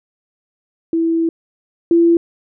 sine tone pair in turn, 329.6 / 337.7 Hz, E4 / E4, 0 / +42 cents, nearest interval unison, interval 42 cents, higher second, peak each -13 / -8 dBFS, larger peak second, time 0.93-1.29 / 1.91-2.17 s, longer first, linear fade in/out 2 ms, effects none

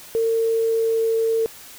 sine tone with pitch glide, 453.7 to 451.1 Hz, A#4 to A4, -47 to +43 cents, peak -17 dBFS, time 0.15-1.46 s, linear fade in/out 0 ms, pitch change -10 cents, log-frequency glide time 0.31-1.12 s, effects white hiss -42 dBFS RMS until 1.78 s

